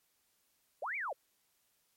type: linear two-way sweep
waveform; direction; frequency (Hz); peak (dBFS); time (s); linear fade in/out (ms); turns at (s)
sine; up then down; 470 to 2400 to 470; -35; 0.82-1.13; 5; 0.96
effects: white hiss -75 dBFS RMS until 1.96 s + MP3 64 kbps